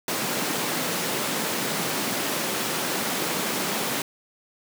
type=high-pass noise; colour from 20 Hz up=pink; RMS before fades=-27 dBFS; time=0.08-4.02 s; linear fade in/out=2 ms; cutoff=170 Hz; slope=24 dB/octave; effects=none